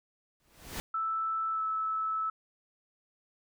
pink noise with exponential growth, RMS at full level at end -35 dBFS, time 0.4-0.8 s, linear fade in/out 0 ms, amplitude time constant 86 ms
sine tone with pitch glide, 1318.5 to 1305.6 Hz, E6 to E6, 0 to -17 cents, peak -29 dBFS, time 0.94-2.3 s, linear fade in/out 5 ms, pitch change -17 cents, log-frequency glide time 1.51-1.62 s
effects none

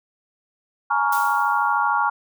sine chord, Bb minor seventh, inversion third, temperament just, 839.1 / 932.3 / 1118.8 / 1398.5 Hz, Ab5 / Bb5 / Db6 / F6, +18 / 0 / +16 / +2 cents, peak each -23 dBFS, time 0.9-2.1 s, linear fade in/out 10 ms
blue noise with exponential decay, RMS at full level -30 dBFS, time 1.12-1.91 s, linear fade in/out 5 ms, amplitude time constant 170 ms
effects none

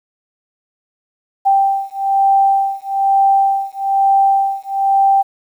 sine beating tone pair, 784 / 785.1 Hz, G5 / G5, 0 / +2 cents, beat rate 1.1 Hz, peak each -14 dBFS, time 1.45-5.23 s, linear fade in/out 20 ms, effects 8-bit

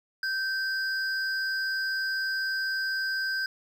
triangle tone pair together, 1556 / 4940 Hz, G6 / D#8, -13 / -13 cents, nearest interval octave + minor sixth, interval 2000 cents, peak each -26 / -33 dBFS, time 0.23-3.46 s, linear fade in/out 2 ms, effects none

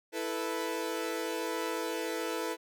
sawtooth chord, E suspended fourth, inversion none, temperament equal, 329.6 / 440 / 493.9 Hz, E4 / A4 / B4, 0 / 0 / 0 cents, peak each -33 dBFS, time 0.12-2.57 s, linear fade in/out 50 ms, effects none

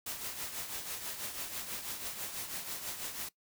white noise with tremolo, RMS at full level -38 dBFS, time 0.06-3.29 s, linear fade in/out 5 ms, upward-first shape triangle, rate 6.1 Hz, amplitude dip 60%, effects noise-tail reverb RT60 0.1 s tail -19 dB re dry

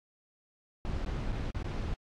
brown noise with dropouts, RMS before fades -34 dBFS, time 0.85-1.94 s, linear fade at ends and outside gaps 1 ms, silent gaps 1.048-1.06 / 1.322-1.326 / 1.506-1.546 / 1.627-1.643 s, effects low-pass 5000 Hz 12 dB/octave + AAC 64 kbps

